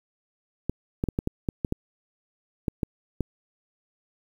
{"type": "clicks", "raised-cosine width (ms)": 3, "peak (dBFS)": -12, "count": 11, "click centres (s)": [0.696, 1.039, 1.087, 1.189, 1.274, 1.488, 1.648, 1.724, 2.682, 2.832, 3.207], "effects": ["8-bit"]}